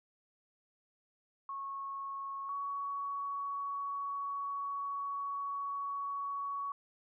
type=tone pair in turn; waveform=sine; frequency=1099 / 1121.4 Hz; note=C#6 / C#6; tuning=-15 / +20 cents; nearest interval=unison; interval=35 cents; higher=second; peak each=-38 / -35 dBFS; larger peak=second; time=1.49-2.49 / 2.49-6.72 s; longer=second; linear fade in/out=2 ms; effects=none